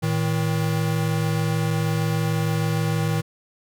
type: tone pair together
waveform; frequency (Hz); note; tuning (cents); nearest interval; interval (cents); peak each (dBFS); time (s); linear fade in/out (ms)
square; 112.3 / 158.82; A2 / D#3; +36 / +36; tritone; 600; -25 / -23; 0.02-3.22; 20
effects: none